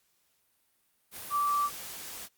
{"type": "tone in noise", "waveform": "sine", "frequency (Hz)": 1164, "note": "D6", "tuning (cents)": -16, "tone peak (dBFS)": -25, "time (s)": [1.3, 1.7], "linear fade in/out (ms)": 50, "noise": "white", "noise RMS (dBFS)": -42, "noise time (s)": [1.11, 2.29], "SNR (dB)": 14, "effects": ["white hiss -72 dBFS RMS until 2.37 s", "Opus 48 kbps"]}